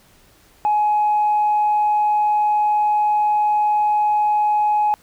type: tone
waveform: sine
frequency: 841 Hz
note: G#5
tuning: 22 cents sharp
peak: -13 dBFS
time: 0.65-4.94 s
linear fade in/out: 0 ms
effects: tanh soft clip ceiling -11 dBFS + pink hiss -53 dBFS RMS until 5.02 s